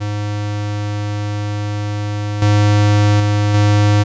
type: tone with level steps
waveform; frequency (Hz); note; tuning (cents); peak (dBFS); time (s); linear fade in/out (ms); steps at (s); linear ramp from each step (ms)
square; 103.83; G#2; 0; -19 / -10 / -13 / -10; 0-4.04; 20; 2.42 / 3.2 / 3.54; 2
effects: resampled to 16000 Hz